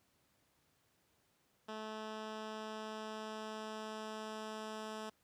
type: tone with low-pass filter sweep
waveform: 10% pulse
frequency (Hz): 217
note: A3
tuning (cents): -24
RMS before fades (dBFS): -45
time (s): 1.68-5.1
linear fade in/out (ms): 10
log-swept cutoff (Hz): 4800 to 8400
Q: 0.79
effects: pink hiss -75 dBFS RMS until 5.23 s + high-pass 80 Hz 12 dB/octave